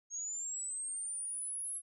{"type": "linear sweep", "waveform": "sine", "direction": "up", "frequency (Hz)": [6490, 10990], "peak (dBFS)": -37, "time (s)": [0.1, 1.82], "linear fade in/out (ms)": 50, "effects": []}